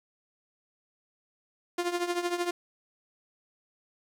sawtooth tone with tremolo, 350.3 Hz, F4, 5 cents sharp, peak -21 dBFS, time 1.78-2.51 s, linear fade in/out 5 ms, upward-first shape triangle, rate 13 Hz, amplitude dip 80%, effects low-pass 10000 Hz 12 dB/octave + 9-bit

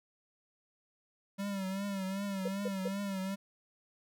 square tone with vibrato, 195.1 Hz, G3, 8 cents flat, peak -35 dBFS, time 1.38-3.36 s, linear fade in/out 20 ms, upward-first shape triangle, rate 2.6 Hz, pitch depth 74 cents each way
sine tone bursts, 499.3 Hz, B4, 19 cents sharp, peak -32 dBFS, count 3, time 2.45-2.88 s, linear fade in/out 5 ms, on 30 ms, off 170 ms
effects none

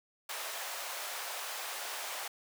pink high-pass noise, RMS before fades -40 dBFS, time 0.29-2.28 s, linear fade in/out 5 ms, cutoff 610 Hz, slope 24 dB/octave, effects none

